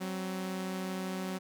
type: tone pair together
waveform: sawtooth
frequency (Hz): 187.4 / 265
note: F#3 / C4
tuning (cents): +22 / +22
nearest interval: tritone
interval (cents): 600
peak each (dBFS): -31 / -39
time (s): 0-1.39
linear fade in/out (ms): 20
effects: none